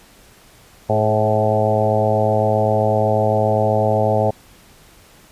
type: harmonic tone with a mistuned harmonic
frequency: 107.8 Hz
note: A2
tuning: 35 cents flat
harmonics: 1 / 2 / 3 / 4 / 5 / 6 / 7 / 8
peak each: -20 / -25 / -31 / -23 / -20 / -20 / -22 / -27 dBFS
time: 0.89-4.31 s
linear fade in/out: 10 ms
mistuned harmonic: 4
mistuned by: -27 cents
effects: pink hiss -48 dBFS RMS until 5.31 s + resampled to 32000 Hz